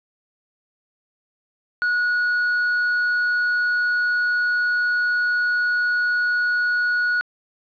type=tone; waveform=triangle; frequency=1458 Hz; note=F#6; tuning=26 cents flat; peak=-16 dBFS; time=1.82-7.21 s; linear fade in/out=0 ms; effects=resampled to 11025 Hz + 9-bit